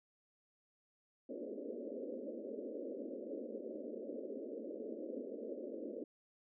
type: band-pass noise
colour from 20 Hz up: white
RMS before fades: -45 dBFS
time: 1.29-6.04 s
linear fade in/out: 5 ms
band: 220 to 580 Hz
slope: 96 dB/octave
effects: none